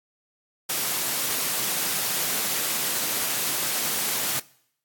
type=high-pass noise; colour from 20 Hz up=white; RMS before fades=-26 dBFS; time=0.69-4.4 s; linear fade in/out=10 ms; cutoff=110 Hz; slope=48 dB/octave; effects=noise-tail reverb RT60 0.7 s tail -22 dB re dry + AAC 64 kbps